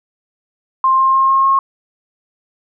sine tone with pitch steps, 1055 / 1061.7 / 1068.5 / 1075.3 / 1082.2 Hz, C6 / C6 / C6 / C6 / C#6, +14 / +25 / +36 / +47 / -42 cents, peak -9 dBFS, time 0.84-1.59 s, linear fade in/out 2 ms, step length 150 ms, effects none

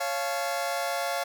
sawtooth chord, Db augmented, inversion none, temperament just, 554.4 / 693 / 866.2 Hz, Db5 / F5 / A5, 0 / -14 / -27 cents, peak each -28 / -26 / -32 dBFS, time 0-1.24 s, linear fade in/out 10 ms, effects none

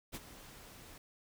pink noise with ADSR envelope, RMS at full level -41 dBFS, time 0.12-0.98 s, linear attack 32 ms, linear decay 32 ms, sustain -13 dB, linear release 3 ms, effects none

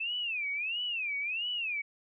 sine tone with vibrato, 2580 Hz, E7, 38 cents flat, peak -31 dBFS, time 0-1.82 s, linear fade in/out 10 ms, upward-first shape sine, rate 1.5 Hz, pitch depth 240 cents each way, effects none

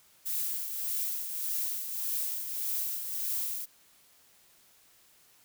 violet noise with tremolo, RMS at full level -31 dBFS, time 0.25-3.66 s, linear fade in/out 20 ms, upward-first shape triangle, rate 1.7 Hz, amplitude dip 55%, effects white hiss -62 dBFS RMS until 5.44 s

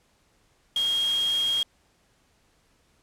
sine tone in noise, 3252 Hz, G#7, 37 cents flat, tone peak -22 dBFS, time 0.76-1.63 s, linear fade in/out 2 ms, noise white, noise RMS -37 dBFS, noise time 0.76-1.63 s, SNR +12 dB, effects pink hiss -65 dBFS RMS until 3.02 s + low-pass 10000 Hz 12 dB/octave

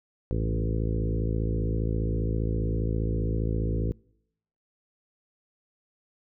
harmonic tone with a mistuned harmonic, 55 Hz, A1, in tune, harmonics 1 / 2 / 3 / 4 / 5 / 6 / 7 / 8 / 9, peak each -28 / -29 / -34 / -38 / -38 / -38 / -39 / -39 / -40 dBFS, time 0.31-3.92 s, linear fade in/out 0 ms, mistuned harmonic 2, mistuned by -30 cents, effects noise-tail reverb RT60 0.8 s tail -26 dB re dry

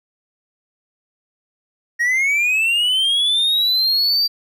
triangle linear sweep, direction up, 1864.7 to 4699 Hz, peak -13 dBFS, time 1.99-4.28 s, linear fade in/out 20 ms, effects none

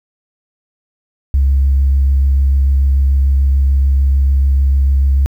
sine tone with vibrato, 68.2 Hz, C#2, 28 cents flat, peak -7 dBFS, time 1.34-5.26 s, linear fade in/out 0 ms, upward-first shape triangle, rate 6.8 Hz, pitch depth 18 cents each way, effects tanh soft clip ceiling -5 dBFS + 8-bit

